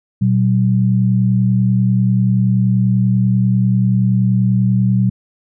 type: tone pair together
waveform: sine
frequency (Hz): 119.69 / 190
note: A#2 / F#3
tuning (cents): +46 / +46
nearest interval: minor sixth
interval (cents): 800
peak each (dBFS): -13 / -14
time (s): 0.21-5.1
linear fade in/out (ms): 10
effects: none